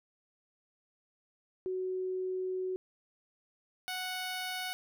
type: tone pair in turn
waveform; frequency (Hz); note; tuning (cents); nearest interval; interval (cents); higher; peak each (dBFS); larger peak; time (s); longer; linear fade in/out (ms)
sine / 10% pulse; 371.8 / 738.9; F#4 / F#5; +8 / -3; octave; 1189; second; -32 / -27; second; 1.66-2.76 / 3.88-4.73; first; 0
effects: none